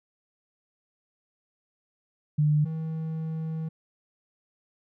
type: tone pair in turn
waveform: sine / triangle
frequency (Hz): 150 / 159.89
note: D3 / D#3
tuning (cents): +37 / +47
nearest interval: minor second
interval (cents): 110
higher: second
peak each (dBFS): -19 / -27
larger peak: first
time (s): 2.38-2.65 / 2.65-3.69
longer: second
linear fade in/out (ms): 10
effects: none